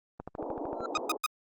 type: click train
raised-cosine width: 1 ms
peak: -24 dBFS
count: 9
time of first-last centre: 0.2-0.806 s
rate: 13.2 Hz
type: band-pass noise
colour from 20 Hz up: pink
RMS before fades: -37 dBFS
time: 0.38-1.17 s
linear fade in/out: 5 ms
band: 280 to 910 Hz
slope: 48 dB/octave
type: tone with exponential growth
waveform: triangle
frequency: 1348 Hz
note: E6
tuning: 38 cents sharp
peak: -29 dBFS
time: 0.74-0.86 s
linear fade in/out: 2 ms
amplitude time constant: 24 ms
type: tone bursts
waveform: sawtooth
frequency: 1244.5 Hz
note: D#6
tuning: in tune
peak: -22 dBFS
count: 3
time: 0.95-1.262 s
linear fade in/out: 2 ms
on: 24 ms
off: 120 ms
effects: Opus 24 kbps

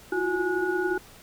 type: tone cluster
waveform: sine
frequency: 335 / 348.7 / 366.2 / 835 / 1455 Hz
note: E4 / F4 / F#4 / G#5 / F#6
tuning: +28 / -3 / -18 / +9 / -29 cents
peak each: -32 / -35 / -26 / -34 / -30 dBFS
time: 0.12-0.98 s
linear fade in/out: 5 ms
effects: pink hiss -50 dBFS RMS until 1.22 s

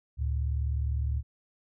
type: tone pair together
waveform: sine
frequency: 71.76 / 111.6 Hz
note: D2 / A2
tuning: -40 / +25 cents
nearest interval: minor sixth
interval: 765 cents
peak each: -27 / -33 dBFS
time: 0.17-1.23 s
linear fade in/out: 50 ms
effects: none

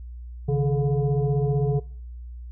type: tone with frequency modulation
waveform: sine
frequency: 136.7 Hz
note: C#3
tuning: 24 cents flat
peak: -19 dBFS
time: 0.48-1.8 s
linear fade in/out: 10 ms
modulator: 289 Hz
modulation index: 1
effects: noise-tail reverb RT60 0.6 s tail -23 dB re dry + added 60 Hz sine -35 dBFS peak until 2.51 s

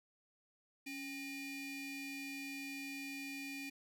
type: ring-modulated tone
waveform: 45% pulse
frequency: 1072 Hz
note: C6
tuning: 42 cents sharp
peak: -40 dBFS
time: 0.86-3.7 s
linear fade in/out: 10 ms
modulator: 1350 Hz
effects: none

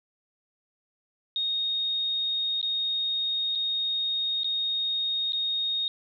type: tone with dropouts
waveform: sine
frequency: 3719 Hz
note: A#7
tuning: 5 cents flat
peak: -25 dBFS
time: 1.36-5.88 s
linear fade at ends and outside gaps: 1 ms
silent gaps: 2.614-2.628 / 3.552-3.556 / 4.434-4.444 / 5.322-5.332 s
effects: none

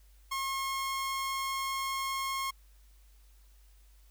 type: tone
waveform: sawtooth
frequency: 1079 Hz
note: C#6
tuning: 47 cents flat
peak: -28 dBFS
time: 0.31-2.51 s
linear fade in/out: 10 ms
effects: added 50 Hz sine -56 dBFS peak until 4.1 s + white hiss -68 dBFS RMS until 4.1 s

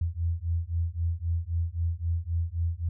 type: beating tone pair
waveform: sine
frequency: 82.41 / 86.21 Hz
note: E2 / F2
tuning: 0 / -22 cents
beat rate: 3.8 Hz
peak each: -29 dBFS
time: 0.01-2.89 s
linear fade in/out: 5 ms
effects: none

